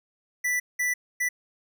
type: tone bursts at uneven times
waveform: square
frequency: 1976 Hz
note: B6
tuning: in tune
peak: -24 dBFS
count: 3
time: 0.44-0.6 / 0.79-0.94 / 1.2-1.29 s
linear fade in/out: 10 ms
effects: none